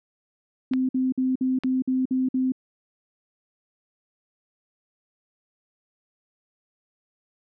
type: tone bursts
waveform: sine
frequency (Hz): 258.7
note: C4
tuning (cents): -19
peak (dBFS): -20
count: 8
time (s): 0.71-2.521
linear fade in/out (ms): 5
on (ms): 180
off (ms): 53
type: clicks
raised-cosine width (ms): 0.3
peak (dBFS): -18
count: 2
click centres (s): 0.736 / 1.636
effects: none